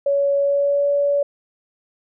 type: tone with pitch glide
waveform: sine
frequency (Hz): 562 to 570.2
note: C#5 to C#5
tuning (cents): +24 to +49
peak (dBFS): -15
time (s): 0.06-1.23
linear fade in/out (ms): 5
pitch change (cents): +25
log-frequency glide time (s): 0.37-0.88
effects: none